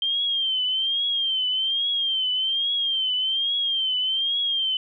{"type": "tone with vibrato", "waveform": "sine", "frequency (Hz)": 3157, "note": "G7", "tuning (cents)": 12, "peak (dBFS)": -21, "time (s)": [0.02, 4.77], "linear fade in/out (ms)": 2, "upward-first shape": "triangle", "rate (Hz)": 1.2, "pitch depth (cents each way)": 100, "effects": []}